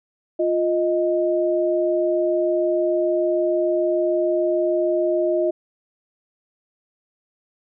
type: tone pair together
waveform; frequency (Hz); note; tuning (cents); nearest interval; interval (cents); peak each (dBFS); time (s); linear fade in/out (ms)
sine; 350.7 / 624; F4 / D#5; +7 / +5; minor seventh; 998; -20; 0.39-5.51; 10
effects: none